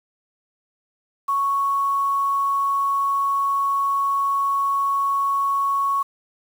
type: tone with quantisation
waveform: sine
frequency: 1108.7 Hz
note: C#6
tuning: in tune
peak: -18 dBFS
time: 1.28-6.03 s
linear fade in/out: 10 ms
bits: 7
effects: none